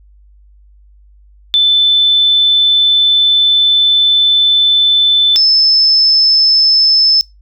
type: tone pair in turn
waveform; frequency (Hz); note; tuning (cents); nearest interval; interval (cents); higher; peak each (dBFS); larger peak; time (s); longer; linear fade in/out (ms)
sine; 3520 / 5248; A7 / E8; 0 / -9; perfect fifth; 691; second; -6; neither; 1.54-5.36 / 5.36-7.21; first; 0
effects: noise-tail reverb RT60 0.2 s tail -23 dB re dry + added 50 Hz sine -41 dBFS peak until 7.41 s